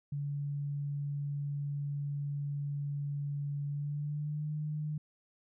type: tone with pitch glide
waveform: sine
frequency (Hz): 143.3 to 151.47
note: D3 to D#3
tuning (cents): -42 to -46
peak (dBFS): -33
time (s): 0.12-4.98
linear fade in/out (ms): 5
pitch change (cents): +96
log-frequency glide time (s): 3.66-4.51
effects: none